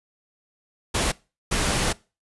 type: noise bursts at uneven times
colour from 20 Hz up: pink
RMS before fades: -23 dBFS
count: 2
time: 0.94-1.12 / 1.51-1.93 s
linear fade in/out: 10 ms
effects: noise-tail reverb RT60 0.3 s tail -22 dB re dry + resampled to 24000 Hz